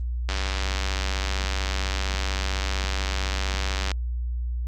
click train, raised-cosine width 0.2 ms, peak -10 dBFS, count 348, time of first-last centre 0.29-3.916 s, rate 95.7 Hz, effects added 60 Hz sine -25 dBFS peak until 4.67 s + Opus 32 kbps

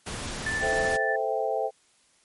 pink noise, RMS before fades -34 dBFS, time 0.06-0.97 s, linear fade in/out 10 ms
sine tone with tremolo, 1760 Hz, A6, in tune, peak -25 dBFS, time 0.46-1.16 s, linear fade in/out 5 ms, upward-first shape triangle, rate 13 Hz, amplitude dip 35%
sine chord, A minor seventh, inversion none, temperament equal, 440 / 523.3 / 659.3 / 784 Hz, A4 / C5 / E5 / G5, 0 / 0 / 0 / 0 cents, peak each -30 dBFS, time 0.6-1.71 s, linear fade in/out 50 ms
effects white hiss -63 dBFS RMS until 2.24 s + MP3 48 kbps

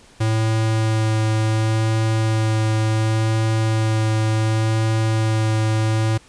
square tone with vibrato, 110.2 Hz, A2, 3 cents sharp, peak -17 dBFS, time 0.2-6.18 s, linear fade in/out 10 ms, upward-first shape sine, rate 0.69 Hz, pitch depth 11 cents each way, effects pink hiss -49 dBFS RMS until 6.28 s + resampled to 22050 Hz

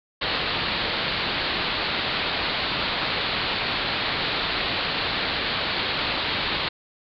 white low-pass noise, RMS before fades -26 dBFS, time 0.21-6.69 s, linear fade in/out 10 ms, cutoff 4500 Hz, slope 96 dB/octave, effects none

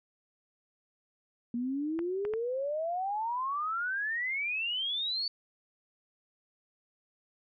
sine exponential sweep, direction up, 233.1 to 4532 Hz, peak -30 dBFS, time 1.54-5.28 s, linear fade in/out 2 ms
clicks, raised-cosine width 0.5 ms, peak -26 dBFS, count 3, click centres 1.991 / 2.251 / 2.337 s
effects none

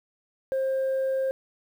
sine tone, 531 Hz, C5, 25 cents sharp, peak -21 dBFS, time 0.52-1.31 s, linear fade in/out 0 ms, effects tanh soft clip ceiling -22 dBFS + 9-bit

